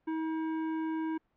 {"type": "tone with hard clipping", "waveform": "triangle", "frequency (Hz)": 319.4, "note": "D#4", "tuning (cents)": 45, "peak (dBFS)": -33, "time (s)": [0.07, 1.18], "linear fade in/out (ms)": 10, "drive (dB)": 17, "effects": ["pink hiss -75 dBFS RMS until 1.36 s", "low-pass 2000 Hz 12 dB/octave"]}